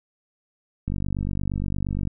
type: click train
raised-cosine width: 5 ms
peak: -15 dBFS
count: 59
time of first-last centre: 0.88-2.073 s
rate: 48.6 Hz
effects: none